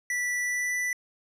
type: tone with pitch glide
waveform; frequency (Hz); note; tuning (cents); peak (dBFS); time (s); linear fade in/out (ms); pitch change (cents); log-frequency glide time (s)
square; 1965 to 1979.8; B6 to B6; -9 to +4; -27; 0.1-0.93; 2; +13; 0.4-0.74
effects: low-pass 12000 Hz 12 dB/octave